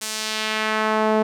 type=tone with band-pass filter sweep; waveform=sawtooth; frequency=217 Hz; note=A3; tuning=24 cents flat; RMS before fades=-22 dBFS; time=0.01-1.23 s; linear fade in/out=10 ms; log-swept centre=8200 to 560 Hz; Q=1; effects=none